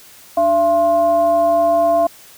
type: tone with frequency modulation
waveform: sine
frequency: 677 Hz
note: E5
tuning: 46 cents sharp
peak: -11 dBFS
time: 0.37-2.07 s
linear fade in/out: 5 ms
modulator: 381 Hz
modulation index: 0.44
effects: white hiss -43 dBFS RMS until 2.37 s